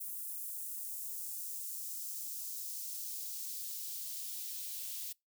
blue noise with high-pass filter sweep, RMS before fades -42 dBFS, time 0-5.13 s, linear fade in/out 10 ms, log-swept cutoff 10000 to 3100 Hz, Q 1.1, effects noise-tail reverb RT60 0.2 s tail -25 dB re dry

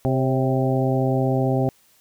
harmonic tone with a mistuned harmonic, 130.81 Hz, C3, in tune, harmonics 1 / 2 / 3 / 4 / 5 / 6, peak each -21 / -24 / -26 / -27 / -28 / -29 dBFS, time 0.05-1.69 s, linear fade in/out 0 ms, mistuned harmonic 4, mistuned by +45 cents, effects white hiss -58 dBFS RMS until 2 s

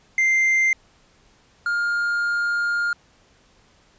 triangle tone pair in turn, 2090 / 1411.1 Hz, C7 / F6, -2 / +17 cents, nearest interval perfect fifth, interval 681 cents, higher first, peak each -14 / -18 dBFS, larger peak first, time 0.18-0.73 / 1.66-2.93 s, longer second, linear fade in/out 2 ms, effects pink hiss -57 dBFS RMS until 3.98 s + resampled to 16000 Hz

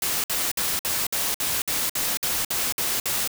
white noise bursts, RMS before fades -25 dBFS, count 12, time 0.02-3.276 s, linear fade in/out 2 ms, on 220 ms, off 56 ms, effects none

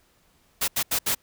white noise bursts at uneven times, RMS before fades -24 dBFS, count 4, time 0.61-0.68 / 0.76-0.83 / 0.91-0.99 / 1.06-1.15 s, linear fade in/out 10 ms, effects pink hiss -63 dBFS RMS until 1.22 s

